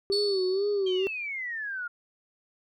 sine tone with vibrato, 390 Hz, G4, 9 cents flat, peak -23 dBFS, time 0.1-1.07 s, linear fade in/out 0 ms, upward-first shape sine, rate 2.1 Hz, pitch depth 98 cents each way
sine tone with exponential decay, 4446 Hz, C#8, 4 cents sharp, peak -23 dBFS, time 0.12-1.27 s, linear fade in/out 5 ms, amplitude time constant 250 ms
sine exponential sweep, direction down, 3200 to 1396.9 Hz, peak -31 dBFS, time 0.86-1.88 s, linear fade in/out 10 ms
effects tanh soft clip ceiling -19 dBFS

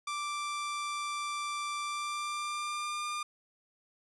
sawtooth tone with pitch glide, 1174.7 to 1202.2 Hz, D6 to D6, 0 to +40 cents, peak -30 dBFS, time 0.07-3.23 s, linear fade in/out 5 ms, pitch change +40 cents, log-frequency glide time 1.82-3.06 s, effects resampled to 24000 Hz

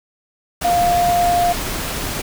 sine tone in noise, 701 Hz, F5, 6 cents sharp, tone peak -13 dBFS, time 0.64-1.53 s, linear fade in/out 10 ms, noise pink, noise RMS -24 dBFS, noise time 0.61-2.22 s, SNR +8 dB, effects none

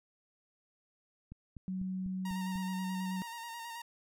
click train, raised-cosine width 5 ms, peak -34 dBFS, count 6, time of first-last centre 1.32-2.558 s, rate 4.04 Hz
sine tone, 186.9 Hz, F#3, 18 cents sharp, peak -34 dBFS, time 1.68-3.22 s, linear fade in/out 0 ms
sawtooth tone with vibrato, 930 Hz, A#5, 4 cents flat, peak -38 dBFS, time 2.25-3.82 s, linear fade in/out 5 ms, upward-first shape square, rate 9.3 Hz, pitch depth 28 cents each way
effects none

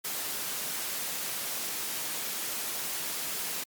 white noise, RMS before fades -34 dBFS, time 0.04-3.64 s, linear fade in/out 10 ms, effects high-pass 150 Hz 12 dB/octave + Opus 48 kbps

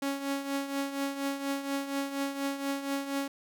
sawtooth tone with tremolo, 277.2 Hz, C#4, in tune, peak -24 dBFS, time 0.02-3.28 s, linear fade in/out 5 ms, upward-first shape triangle, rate 4.2 Hz, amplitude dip 70%, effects none

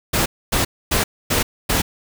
pink noise bursts, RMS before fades -18 dBFS, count 5, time 0.13-1.82 s, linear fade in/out 10 ms, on 130 ms, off 260 ms, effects none

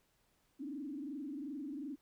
sine tone with frequency modulation, 285.1 Hz, C#4, 49 cents sharp, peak -40 dBFS, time 0.59-1.96 s, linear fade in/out 20 ms, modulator 22.7 Hz, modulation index 1.3, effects pink hiss -75 dBFS RMS until 2.01 s

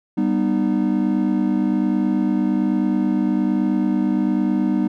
triangle chord, G augmented, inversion none, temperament just, 196 / 245 / 306.2 Hz, G3 / B3 / D#4, 0 / -14 / -28 cents, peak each -19 dBFS, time 0.17-4.88 s, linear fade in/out 10 ms, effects none

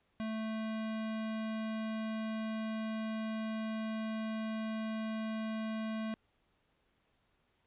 square tone, 220 Hz, A3, in tune, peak -36 dBFS, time 0.2-6.14 s, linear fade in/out 0 ms, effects pink hiss -75 dBFS RMS until 7.66 s + resampled to 8000 Hz

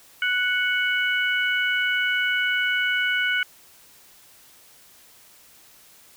harmonic tone, 740 Hz, F#5, in tune, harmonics 2 / 3 / 4, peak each -22 / -26 / -28 dBFS, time 0.22-3.43 s, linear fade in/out 2 ms, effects white hiss -52 dBFS RMS until 6.16 s

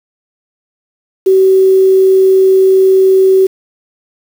sine tone with quantisation, 380.7 Hz, F#4, 49 cents sharp, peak -4 dBFS, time 1.26-3.47 s, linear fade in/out 10 ms, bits 5, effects none

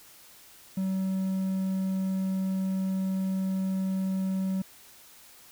triangle tone, 190 Hz, F#3, 46 cents sharp, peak -24 dBFS, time 0.77-4.62 s, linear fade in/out 5 ms, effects white hiss -53 dBFS RMS until 5.51 s

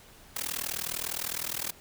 white noise with amplitude modulation, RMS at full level -30 dBFS, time 0.36-1.71 s, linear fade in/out 5 ms, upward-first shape sine, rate 39.8 Hz, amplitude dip 100%, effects pink hiss -54 dBFS RMS until 1.8 s

